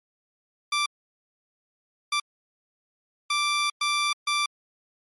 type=tone bursts at uneven times; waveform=15% pulse; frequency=1174.7 Hz; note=D6; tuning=in tune; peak=-16 dBFS; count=5; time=0.72-0.86 / 2.12-2.2 / 3.3-3.7 / 3.81-4.13 / 4.27-4.46 s; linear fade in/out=5 ms; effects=MP3 48 kbps